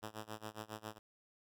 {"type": "tone with tremolo", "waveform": "5% pulse", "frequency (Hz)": 108.3, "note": "A2", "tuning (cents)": -27, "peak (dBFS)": -31, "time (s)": [0.02, 0.99], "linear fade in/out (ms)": 20, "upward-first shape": "sine", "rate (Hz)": 7.3, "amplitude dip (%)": 95, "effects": []}